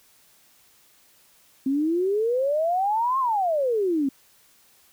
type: exponential two-way sweep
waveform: sine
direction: up then down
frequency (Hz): 261.6 to 1089 to 261.6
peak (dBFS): -20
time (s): 1.66-4.09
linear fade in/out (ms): 5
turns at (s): 3.19
effects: white hiss -58 dBFS RMS until 4.92 s